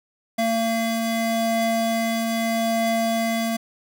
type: tone pair together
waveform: square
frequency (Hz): 227.2 / 680.8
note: A#3 / F5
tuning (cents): -44 / -44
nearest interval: octave + perfect fifth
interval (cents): 1900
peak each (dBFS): -24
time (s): 0.38-3.57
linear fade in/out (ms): 10
effects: none